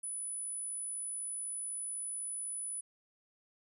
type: tone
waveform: sine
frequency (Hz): 9956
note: D#9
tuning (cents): 0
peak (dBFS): -37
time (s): 0.03-2.81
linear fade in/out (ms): 10
effects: none